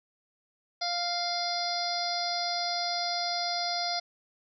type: harmonic tone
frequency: 699 Hz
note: F5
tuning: 1 cent sharp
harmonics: 1 / 2 / 3 / 5 / 6 / 7 / 8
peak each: -32 / -41 / -40 / -41 / -36 / -33 / -41 dBFS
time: 0.81-4 s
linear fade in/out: 10 ms
effects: none